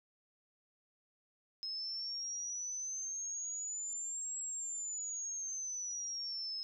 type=exponential two-way sweep; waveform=sine; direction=up then down; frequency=5140 to 7680 to 5140 Hz; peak=-38 dBFS; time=1.63-6.63 s; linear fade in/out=0 ms; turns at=4.4 s; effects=none